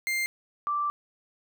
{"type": "tone pair in turn", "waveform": ["40% pulse", "sine"], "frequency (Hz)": [2100, 1172.1], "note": ["C7", "D6"], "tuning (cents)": [6, -4], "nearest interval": "minor seventh", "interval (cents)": 1010, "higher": "first", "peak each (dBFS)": -25, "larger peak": "neither", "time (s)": [[0.07, 0.26], [0.67, 0.9]], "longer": "second", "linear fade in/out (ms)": 0, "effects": []}